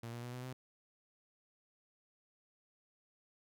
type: tone with pitch steps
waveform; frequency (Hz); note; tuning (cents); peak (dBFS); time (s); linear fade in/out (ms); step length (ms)
sawtooth; 116.54 / 119.4 / 122.33 / 125.34 / 128.42; A#2 / A#2 / B2 / B2 / C3; 0 / +42 / -16 / +26 / -32; -39; 0.03-0.53; 5; 100
effects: none